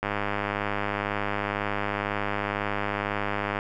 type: click train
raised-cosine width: 0.5 ms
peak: -12 dBFS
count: 364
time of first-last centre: 0.03-3.589 s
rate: 102 Hz
effects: none